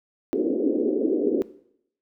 pink band-pass noise, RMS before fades -23 dBFS, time 0.33-1.42 s, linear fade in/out 0 ms, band 260 to 470 Hz, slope 48 dB/octave, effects noise-tail reverb RT60 0.7 s tail -18 dB re dry

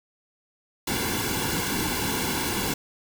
pink noise with comb filter, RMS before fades -27 dBFS, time 0.87-2.74 s, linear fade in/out 5 ms, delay 1.6 ms, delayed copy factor -0.75, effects none

